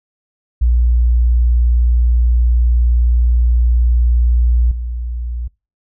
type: tone with level steps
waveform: sine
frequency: 59.6 Hz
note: A#1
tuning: 39 cents sharp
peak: -9 / -19 dBFS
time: 0.61-5.48 s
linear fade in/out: 10 ms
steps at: 4.71 s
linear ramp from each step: 5 ms
effects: noise-tail reverb RT60 0.3 s tail -25 dB re dry